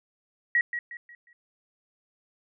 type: tone with echo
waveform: sine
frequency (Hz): 1910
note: A#6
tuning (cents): +42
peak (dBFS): -19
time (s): 0.55-0.61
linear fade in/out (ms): 2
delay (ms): 180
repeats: 4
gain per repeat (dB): -9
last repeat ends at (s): 1.33
effects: none